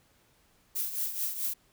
violet noise with tremolo, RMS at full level -30 dBFS, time 0.75-1.54 s, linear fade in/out 10 ms, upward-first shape triangle, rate 4.6 Hz, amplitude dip 70%, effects pink hiss -66 dBFS RMS until 1.72 s

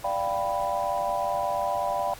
sine chord, G dominant seventh, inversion second, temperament equal, 587.3 / 698.5 / 784 / 987.8 Hz, D5 / F5 / G5 / B5, 0 / 0 / 0 / 0 cents, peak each -30 dBFS, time 0.04-2.14 s, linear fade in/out 5 ms, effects pink hiss -45 dBFS RMS until 2.19 s + AAC 64 kbps

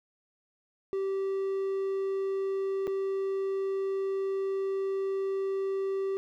triangle tone with dropouts, 388.3 Hz, G4, 16 cents flat, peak -26 dBFS, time 0.93-6.17 s, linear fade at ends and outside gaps 0 ms, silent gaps 2.87-2.877 s, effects none

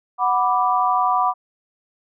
sine chord, B minor, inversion second, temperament equal, 740 / 987.8 / 1174.7 Hz, F#5 / B5 / D6, 0 / 0 / 0 cents, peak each -20 dBFS, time 0.18-1.34 s, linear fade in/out 50 ms, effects none

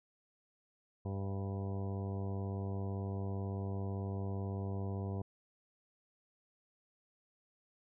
harmonic tone with a mistuned harmonic, 98 Hz, G2, in tune, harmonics 1 / 2 / 3 / 4 / 5 / 6 / 7 / 8 / 9 / 10, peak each -37 / -43 / -50 / -47 / -50 / -56 / -52 / -57 / -60 / -56 dBFS, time 1.05-5.22 s, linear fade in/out 5 ms, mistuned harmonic 6, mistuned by +38 cents, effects none

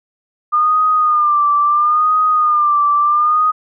sine tone with vibrato, 1208 Hz, D6, 48 cents sharp, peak -10 dBFS, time 0.52-3.52 s, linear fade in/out 20 ms, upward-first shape sine, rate 0.74 Hz, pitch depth 60 cents each way, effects none

